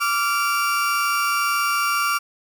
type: tone pair together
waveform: 35% pulse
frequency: 1163.2 / 1385 Hz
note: D6 / F6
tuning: -17 / -15 cents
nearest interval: minor third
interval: 302 cents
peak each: -20 dBFS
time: 0-2.19 s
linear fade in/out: 20 ms
effects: none